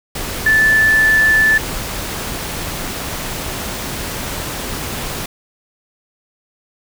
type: tone in noise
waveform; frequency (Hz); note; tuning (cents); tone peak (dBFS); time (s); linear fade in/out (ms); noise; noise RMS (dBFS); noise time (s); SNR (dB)
sine; 1751; A6; -9; -9; 0.46-1.58; 5; pink; -24; 0.15-5.26; +12
effects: none